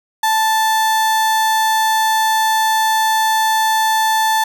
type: tone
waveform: 35% pulse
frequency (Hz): 880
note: A5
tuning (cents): 0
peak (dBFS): -11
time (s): 0.23-4.44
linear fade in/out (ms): 5
effects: none